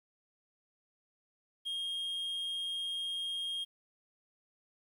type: tone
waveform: triangle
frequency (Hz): 3238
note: G#7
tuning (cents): -45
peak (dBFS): -33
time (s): 1.65-3.65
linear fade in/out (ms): 20
effects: 11-bit